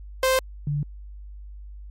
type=tone pair in turn; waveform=sawtooth / sine; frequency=522 / 145.55 Hz; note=C5 / D3; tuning=-4 / -15 cents; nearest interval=octave + minor seventh; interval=2211 cents; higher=first; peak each=-14 / -22 dBFS; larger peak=first; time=0.23-0.39 / 0.67-0.83 s; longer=neither; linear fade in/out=2 ms; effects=added 50 Hz sine -37 dBFS peak until 1.9 s + MP3 64 kbps